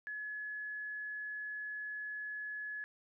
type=tone; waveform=sine; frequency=1700 Hz; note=G#6; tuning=40 cents sharp; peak=-39 dBFS; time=0.07-2.84 s; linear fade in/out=0 ms; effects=none